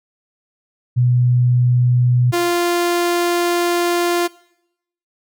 sine / sawtooth tone pair in turn, 123.47 / 347.9 Hz, B2 / F4, 0 / -7 cents, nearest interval octave + tritone, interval 1793 cents, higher second, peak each -11 dBFS, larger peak neither, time 0.96-2.32 / 2.32-4.28 s, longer second, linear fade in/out 20 ms, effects noise-tail reverb RT60 0.8 s tail -22 dB re dry

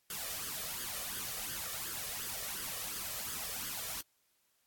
white noise with flanger, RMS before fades -40 dBFS, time 0.1-4.01 s, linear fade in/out 2 ms, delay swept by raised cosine 0.61 to 1.71 ms, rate 2.8 Hz, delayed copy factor +0.65, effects white hiss -75 dBFS RMS until 4.66 s + AAC 64 kbps

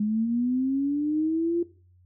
sine linear sweep, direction up, 207 to 347.4 Hz, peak -22 dBFS, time 0-1.63 s, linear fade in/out 5 ms, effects noise-tail reverb RT60 0.4 s tail -17 dB re dry + added 90 Hz sine -55 dBFS peak until 2.05 s

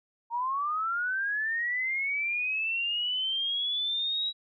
sine linear sweep, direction up, 918 to 3873 Hz, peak -27 dBFS, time 0.3-4.33 s, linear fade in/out 50 ms, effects none

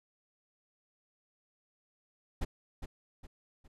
brown noise with echo, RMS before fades -31 dBFS, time 2.41-2.45 s, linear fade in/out 10 ms, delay 410 ms, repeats 3, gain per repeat -8 dB, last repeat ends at 3.68 s, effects resampled to 32000 Hz

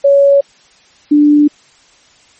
sine tone pair in turn, 560 / 294.8 Hz, C#5 / D4, +18 / +7 cents, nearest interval major seventh, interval 1111 cents, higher first, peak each -4 dBFS, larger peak neither, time 0.04-0.41 / 1.11-1.48 s, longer neither, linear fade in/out 10 ms, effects white hiss -47 dBFS RMS until 2.39 s + MP3 32 kbps

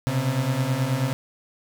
35% pulse beating tone pair, 125.3 / 134.6 Hz, B2 / C3, +25 / +49 cents, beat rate 9.3 Hz, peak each -24 / -22 dBFS, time 0.07-1.13 s, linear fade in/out 0 ms, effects none

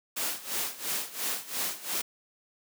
white noise with tremolo, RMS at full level -30 dBFS, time 0.16-2.02 s, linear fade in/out 10 ms, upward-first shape sine, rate 2.9 Hz, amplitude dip 85%, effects high-pass 200 Hz 12 dB/octave

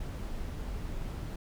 brown noise, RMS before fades -37 dBFS, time 0-1.36 s, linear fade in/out 5 ms, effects none

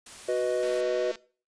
white noise, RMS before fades -45 dBFS, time 0.06-0.81 s, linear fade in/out 5 ms
triangle chord, B major, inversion second, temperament equal, 370 / 493.9 / 622.3 Hz, F#4 / B4 / D#5, 0 / 0 / 0 cents, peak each -27 / -26 / -27 dBFS, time 0.28-1.12 s, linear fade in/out 10 ms
click train, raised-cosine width 0.2 ms, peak -26 dBFS, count 120, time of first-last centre 0.63-1.157 s, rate 226 Hz
effects noise-tail reverb RT60 0.4 s tail -21 dB re dry + resampled to 22050 Hz

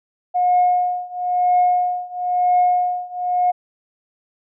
sine tone with tremolo, 720 Hz, F#5, 47 cents flat, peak -10 dBFS, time 0.34-3.52 s, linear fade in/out 20 ms, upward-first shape triangle, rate 1 Hz, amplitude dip 95%, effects tanh soft clip ceiling -8 dBFS

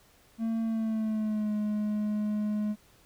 triangle tone with pitch glide, 225.8 to 210.7 Hz, A3 to G#3, +45 to +25 cents, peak -25 dBFS, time 0.38-2.76 s, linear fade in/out 50 ms, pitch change -120 cents, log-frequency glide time 0.62-1.53 s, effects pink hiss -61 dBFS RMS until 3.05 s

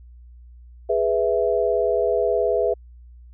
sine chord, E major, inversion first, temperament equal, 415.3 / 493.9 / 659.3 Hz, G#4 / B4 / E5, 0 / 0 / 0 cents, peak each -22 dBFS, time 0.89-2.74 s, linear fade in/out 10 ms, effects added 60 Hz sine -42 dBFS peak until 3.33 s

